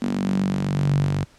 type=tone with high-pass filter sweep; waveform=sawtooth; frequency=48 Hz; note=G1; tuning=36 cents flat; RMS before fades=-22 dBFS; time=0.01-1.25 s; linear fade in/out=20 ms; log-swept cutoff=230 to 120 Hz; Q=7.3; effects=pink hiss -54 dBFS RMS until 1.38 s + low-pass 8000 Hz 12 dB/octave